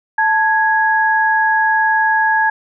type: tone pair together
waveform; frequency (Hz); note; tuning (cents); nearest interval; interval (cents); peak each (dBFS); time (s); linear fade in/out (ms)
sine; 880 / 1661.2; A5 / G#6; 0 / 0; major seventh; 1100; -14; 0.18-2.5; 5
effects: none